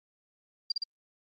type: tone with echo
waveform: sine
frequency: 4760 Hz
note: D8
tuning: 22 cents sharp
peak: -25 dBFS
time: 0.7-0.72 s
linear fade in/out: 5 ms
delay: 59 ms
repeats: 2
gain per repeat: -2 dB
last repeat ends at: 0.838 s
effects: Opus 24 kbps